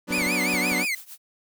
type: chord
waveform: sawtooth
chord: B minor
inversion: second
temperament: equal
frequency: 185 / 246.9 / 293.7 Hz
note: F#3 / B3 / D4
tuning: 0 / 0 / 0 cents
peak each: -26 dBFS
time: 0.07-0.86 s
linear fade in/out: 50 ms
type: clicks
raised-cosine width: 2 ms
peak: -24 dBFS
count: 6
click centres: 0.108 / 0.182 / 0.219 / 0.267 / 0.542 / 0.719 s
type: tone with vibrato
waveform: 40% pulse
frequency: 2266 Hz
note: C#7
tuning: 37 cents sharp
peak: -23 dBFS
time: 0.12-0.95 s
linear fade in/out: 5 ms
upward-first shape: triangle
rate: 5.8 Hz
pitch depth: 200 cents each way
type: noise with tremolo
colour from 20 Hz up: blue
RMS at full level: -39 dBFS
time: 0.36-1.18 s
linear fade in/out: 50 ms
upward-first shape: triangle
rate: 6.8 Hz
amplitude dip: 90%
effects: none